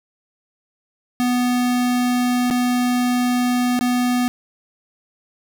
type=tone with dropouts; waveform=square; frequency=246.9 Hz; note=B3; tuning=in tune; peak=-17 dBFS; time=1.2-4.28 s; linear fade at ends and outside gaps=0 ms; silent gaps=2.502-2.509 / 3.791-3.81 s; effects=none

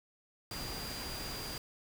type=tone in noise; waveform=sine; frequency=4782 Hz; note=D8; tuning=30 cents sharp; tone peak=-44 dBFS; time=0.51-1.58 s; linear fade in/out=2 ms; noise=pink; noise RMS=-42 dBFS; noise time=0.51-1.58 s; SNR=-5 dB; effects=none

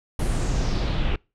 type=noise with low-pass filter sweep; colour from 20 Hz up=brown; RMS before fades=-23 dBFS; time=0.19-1.16 s; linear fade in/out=5 ms; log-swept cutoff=11000 to 2700 Hz; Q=3; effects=noise-tail reverb RT60 0.3 s tail -26 dB re dry

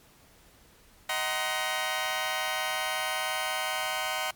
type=chord; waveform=15% pulse; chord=C half-diminished seventh; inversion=first; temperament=just; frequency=627.9 / 753.5 / 941.9 / 1046.5 Hz; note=Eb5 / Gb5 / Bb5 / C6; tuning=+16 / +31 / +18 / 0 cents; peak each=-28 / -26 / -29 / -29 dBFS; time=1.09-4.31 s; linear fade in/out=5 ms; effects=pink hiss -58 dBFS RMS until 4.35 s + MP3 96 kbps

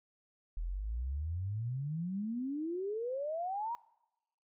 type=exponential sweep; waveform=sine; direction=up; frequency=39.55 to 968 Hz; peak=-34 dBFS; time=0.57-3.75 s; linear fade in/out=0 ms; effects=noise-tail reverb RT60 0.9 s tail -22 dB re dry

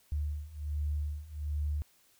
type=beating tone pair; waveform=sine; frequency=73.42 / 74.72 Hz; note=D2 / D2; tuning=0 / +30 cents; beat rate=1.3 Hz; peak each=-36 / -34 dBFS; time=0.12-1.82 s; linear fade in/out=0 ms; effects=white hiss -66 dBFS RMS until 2.19 s

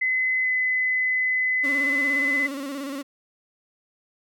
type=tone with pitch glide; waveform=sine; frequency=2033 to 2020 Hz; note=B6 to B6; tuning=+50 to +39 cents; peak=-20 dBFS; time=0.01-2.47 s; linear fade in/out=10 ms; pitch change=-11 cents; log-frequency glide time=0.43-0.49 s
type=tone with vibrato; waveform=35% pulse; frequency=277.2 Hz; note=C#4; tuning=in tune; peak=-28 dBFS; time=1.63-3.03 s; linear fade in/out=20 ms; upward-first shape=square; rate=17 Hz; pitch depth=57 cents each way
effects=none

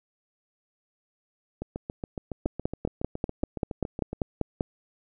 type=two click trains; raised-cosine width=2 ms; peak=-19 / -12 dBFS; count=19 / 12; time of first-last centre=1.62-4.13 / 2.46-4.608 s; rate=7.17 / 5.12 Hz; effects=none

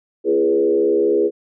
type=tone with frequency modulation; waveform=sine; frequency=411.7 Hz; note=G#4; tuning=15 cents flat; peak=-13 dBFS; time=0.24-1.31 s; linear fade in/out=50 ms; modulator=72.5 Hz; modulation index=1.1; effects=none

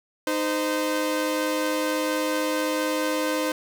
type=tone pair together; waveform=sawtooth; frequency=308.5 / 515.6 Hz; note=D#4 / C5; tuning=-15 / -26 cents; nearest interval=major sixth; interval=889 cents; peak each=-22 dBFS; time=0.27-3.52 s; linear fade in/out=2 ms; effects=none

